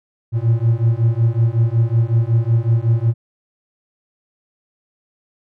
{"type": "beating tone pair", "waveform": "triangle", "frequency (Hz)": [112.7, 118.1], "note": ["A2", "A#2"], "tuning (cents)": [42, 23], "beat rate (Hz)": 5.4, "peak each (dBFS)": -14, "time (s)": [0.32, 3.14], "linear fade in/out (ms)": 50, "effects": []}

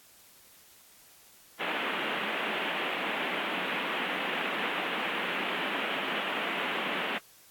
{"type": "band-pass noise", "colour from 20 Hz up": "white", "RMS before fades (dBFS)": -33, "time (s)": [1.59, 7.19], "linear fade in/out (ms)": 20, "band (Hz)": [180, 3100], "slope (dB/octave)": 48, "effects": ["white hiss -57 dBFS RMS until 7.5 s", "AAC 64 kbps"]}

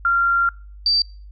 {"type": "tone pair in turn", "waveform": "sine", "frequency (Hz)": [1383, 4652], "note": ["F6", "D8"], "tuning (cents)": [-17, -17], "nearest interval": "octave + major sixth", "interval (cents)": 2100, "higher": "second", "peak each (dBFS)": -14, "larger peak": "neither", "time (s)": [[0.05, 0.49], [0.86, 1.02]], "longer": "first", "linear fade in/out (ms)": 2, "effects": ["noise-tail reverb RT60 0.4 s tail -26 dB re dry", "added 50 Hz sine -37 dBFS peak until 1.31 s"]}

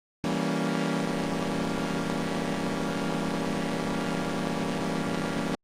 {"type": "chord", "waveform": "sawtooth", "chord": "E diminished seventh", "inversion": "none", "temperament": "equal with one note detuned", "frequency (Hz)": [164.81, 196, 233.1, 279.9], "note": ["E3", "G3", "Bb3", "Db4"], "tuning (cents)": [0, 0, 0, 17], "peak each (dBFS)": -27, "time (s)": [0.24, 5.55], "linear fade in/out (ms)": 0, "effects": ["low-pass 8000 Hz 12 dB/octave", "Opus 24 kbps"]}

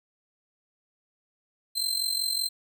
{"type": "tone with amplitude modulation", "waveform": "sawtooth", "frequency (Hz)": 4116, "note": "C8", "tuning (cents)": -29, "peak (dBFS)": -20, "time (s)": [1.75, 2.49], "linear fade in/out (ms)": 20, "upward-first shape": "sine", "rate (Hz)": 45.3, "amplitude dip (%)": 70, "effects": []}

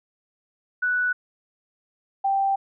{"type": "tone pair in turn", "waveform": "sine", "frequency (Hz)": [1480, 784], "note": ["F#6", "G5"], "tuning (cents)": [0, 0], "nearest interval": "major seventh", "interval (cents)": 1100, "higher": "first", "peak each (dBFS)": [-20, -19], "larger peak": "second", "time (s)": [[0.82, 1.13], [2.24, 2.56]], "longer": "second", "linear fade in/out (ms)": 10, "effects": []}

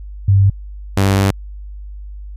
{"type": "tone pair in turn", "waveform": ["sine", "sawtooth"], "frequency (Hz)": [98.2, 97.8], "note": ["G2", "G2"], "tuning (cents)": [4, -4], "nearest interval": "unison", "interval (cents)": 8, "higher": "first", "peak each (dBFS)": -7, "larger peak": "neither", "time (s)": [[0.28, 0.5], [0.97, 1.31]], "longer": "second", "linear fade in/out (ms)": 5, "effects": ["added 50 Hz sine -28 dBFS peak until 2.36 s", "resampled to 32000 Hz"]}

